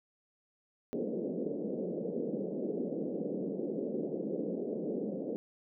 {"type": "band-pass noise", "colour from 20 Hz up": "white", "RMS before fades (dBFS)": -36, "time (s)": [0.93, 5.36], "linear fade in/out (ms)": 0, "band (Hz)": [170, 520], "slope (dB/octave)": 48, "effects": []}